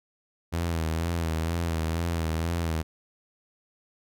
sawtooth tone with vibrato, 82.5 Hz, E2, 2 cents sharp, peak -22 dBFS, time 0.52-2.83 s, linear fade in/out 20 ms, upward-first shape sine, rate 2.1 Hz, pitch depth 56 cents each way, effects none

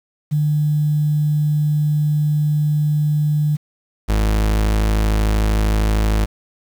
sine / 40% pulse tone pair in turn, 150 / 53.03 Hz, D3 / G#1, +37 / +37 cents, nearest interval octave + tritone, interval 1800 cents, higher first, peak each -14 / -13 dBFS, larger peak second, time 0.31-3.57 / 4.08-6.26 s, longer first, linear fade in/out 20 ms, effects 7-bit

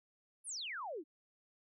sine exponential sweep, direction down, 11190 to 277.6 Hz, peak -40 dBFS, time 0.44-1.04 s, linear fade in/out 50 ms, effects none

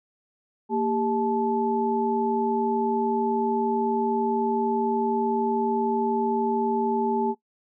sine tone cluster, 230.9 / 397.8 / 869 Hz, A#3 / G4 / A5, -16 / +25 / -22 cents, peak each -26 dBFS, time 0.69-7.35 s, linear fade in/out 50 ms, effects noise-tail reverb RT60 0.1 s tail -19 dB re dry

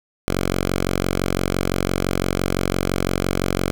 5% pulse tone, 45.89 Hz, F#1, 14 cents flat, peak -8 dBFS, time 0.28-3.71 s, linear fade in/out 0 ms, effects none

